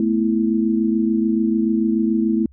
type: chord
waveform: sine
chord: A suspended second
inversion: none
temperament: equal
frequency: 220 / 246.9 / 329.6 Hz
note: A3 / B3 / E4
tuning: 0 / 0 / 0 cents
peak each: -18 / -23 / -20 dBFS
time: 0-2.46 s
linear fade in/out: 2 ms
effects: added 69 Hz sine -45 dBFS peak until 2.52 s